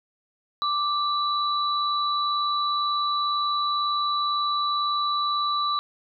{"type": "tone pair together", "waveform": "sine", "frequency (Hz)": [1174.7, 3951], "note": ["D6", "B7"], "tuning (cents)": [0, 0], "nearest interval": "octave + major sixth", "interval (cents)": 2100, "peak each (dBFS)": [-23, -28], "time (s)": [0.62, 5.79], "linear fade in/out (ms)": 0, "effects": []}